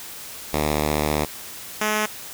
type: tone pair in turn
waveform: 5% pulse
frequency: 75.3 / 213.4 Hz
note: D2 / G#3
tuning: +44 / +47 cents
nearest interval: octave + tritone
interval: 1803 cents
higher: second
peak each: -9 dBFS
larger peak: neither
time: 0.53-1.25 / 1.81-2.06 s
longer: first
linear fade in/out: 5 ms
effects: white hiss -37 dBFS RMS until 2.33 s